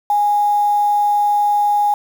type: tone with quantisation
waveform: sine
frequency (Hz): 826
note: G#5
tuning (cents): -10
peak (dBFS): -12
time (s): 0.1-1.94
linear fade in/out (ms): 2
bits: 6
effects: none

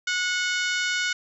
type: harmonic tone with a mistuned harmonic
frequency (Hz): 730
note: F#5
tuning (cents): -24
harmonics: 2 / 3 / 4 / 5 / 6 / 7 / 8 / 9 / 10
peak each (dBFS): -26 / -30 / -32 / -34 / -36 / -37 / -38 / -39 / -40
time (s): 0.07-1.13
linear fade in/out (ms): 5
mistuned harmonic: 4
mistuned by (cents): +28
effects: none

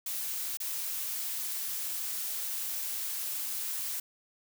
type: noise with dropouts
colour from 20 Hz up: blue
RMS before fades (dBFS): -35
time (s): 0.06-4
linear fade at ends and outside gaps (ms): 5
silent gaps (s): 0.572-0.601
effects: none

